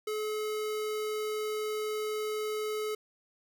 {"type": "tone", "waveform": "square", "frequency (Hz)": 428, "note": "A4", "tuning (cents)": -48, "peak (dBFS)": -32, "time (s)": [0.07, 2.95], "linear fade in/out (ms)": 5, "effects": []}